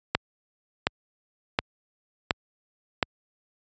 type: click train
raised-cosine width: 0.3 ms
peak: -4 dBFS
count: 5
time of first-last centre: 0.15-3.028 s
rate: 1.39 Hz
effects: high-pass 60 Hz 12 dB/octave + resampled to 16000 Hz